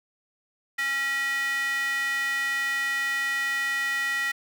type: tone with high-pass filter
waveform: square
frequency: 274.2 Hz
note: C#4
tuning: 19 cents flat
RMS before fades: -27 dBFS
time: 0.78-4.32 s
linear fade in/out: 10 ms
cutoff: 1800 Hz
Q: 7.5
effects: none